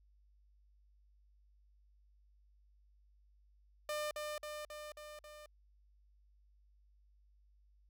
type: tone with echo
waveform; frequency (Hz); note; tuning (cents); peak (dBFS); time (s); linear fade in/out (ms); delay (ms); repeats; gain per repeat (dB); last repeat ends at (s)
sawtooth; 600; D5; +37; -33; 3.89-4.11; 2; 270; 5; -3; 5.46
effects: added 50 Hz sine -65 dBFS peak until 7.89 s